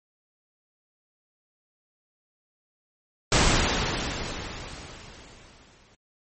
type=noise with exponential decay; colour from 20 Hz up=pink; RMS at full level=-18 dBFS; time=3.32-5.95 s; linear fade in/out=2 ms; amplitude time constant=570 ms; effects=MP3 32 kbps